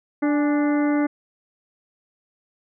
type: harmonic tone with a mistuned harmonic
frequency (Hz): 293.7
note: D4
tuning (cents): 0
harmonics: 1 / 2 / 3 / 4 / 5 / 6 / 7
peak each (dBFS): -18 / -28 / -32 / -35 / -35 / -39 / -36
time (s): 0.22-1.07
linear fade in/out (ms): 10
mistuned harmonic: 3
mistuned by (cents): -69
effects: none